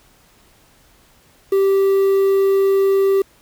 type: tone with quantisation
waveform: triangle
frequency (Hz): 390.3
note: G4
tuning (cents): -8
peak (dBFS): -10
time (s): 1.52-3.22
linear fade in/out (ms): 5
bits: 6
effects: pink hiss -53 dBFS RMS until 3.41 s